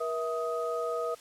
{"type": "tone cluster", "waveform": "sine", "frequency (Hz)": [477.5, 652, 1253], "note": ["A#4", "E5", "D#6"], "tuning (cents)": [42, -19, 12], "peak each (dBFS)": [-32, -34, -35], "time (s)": [0, 1.15], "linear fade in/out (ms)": 10, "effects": ["white hiss -53 dBFS RMS until 1.2 s", "low-pass 10000 Hz 12 dB/octave"]}